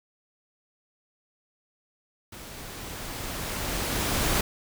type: noise with level ramp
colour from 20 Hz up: pink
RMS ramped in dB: -43 to -24 dBFS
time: 2.32-4.41 s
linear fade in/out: 5 ms
effects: none